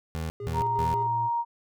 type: tone bursts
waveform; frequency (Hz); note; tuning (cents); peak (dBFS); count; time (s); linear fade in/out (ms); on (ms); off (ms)
25% pulse; 80.3; E2; -45; -26; 3; 0.15-0.94; 0; 150; 170
type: tone with tremolo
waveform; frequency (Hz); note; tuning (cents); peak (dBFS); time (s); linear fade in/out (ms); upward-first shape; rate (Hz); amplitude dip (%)
triangle; 407.8; G#4; -32; -32; 0.4-1.07; 2; square; 5.6; 55
type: tone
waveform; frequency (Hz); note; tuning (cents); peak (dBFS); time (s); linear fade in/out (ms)
triangle; 116.54; A#2; 0; -31; 0.4-1.3; 50
type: tone with pitch glide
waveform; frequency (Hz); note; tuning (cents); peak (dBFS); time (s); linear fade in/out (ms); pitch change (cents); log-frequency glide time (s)
sine; 932.3 to 938.2; A#5 to A#5; 0 to +11; -24; 0.53-1.45; 50; +11; 0.64-1.28
effects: none